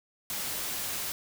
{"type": "noise", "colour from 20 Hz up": "white", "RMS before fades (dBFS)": -34, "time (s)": [0.3, 1.12], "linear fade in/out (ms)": 0, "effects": []}